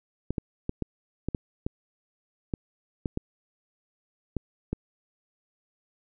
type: clicks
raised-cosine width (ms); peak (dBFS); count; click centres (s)
3; -15; 12; 0.306 / 0.382 / 0.694 / 0.823 / 1.286 / 1.348 / 1.665 / 2.538 / 3.058 / 3.174 / 4.367 / 4.73
effects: none